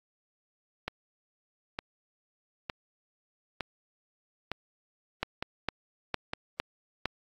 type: two click trains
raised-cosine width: 0.3 ms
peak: -16 / -12 dBFS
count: 7 / 5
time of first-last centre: 0.88-6.335 / 5.23-7.056 s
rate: 1.1 / 2.19 Hz
effects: AAC 48 kbps